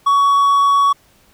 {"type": "tone", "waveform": "triangle", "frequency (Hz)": 1123, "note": "C#6", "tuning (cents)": 22, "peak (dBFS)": -8, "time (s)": [0.06, 0.93], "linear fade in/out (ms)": 10, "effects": ["pink hiss -53 dBFS RMS until 1.33 s"]}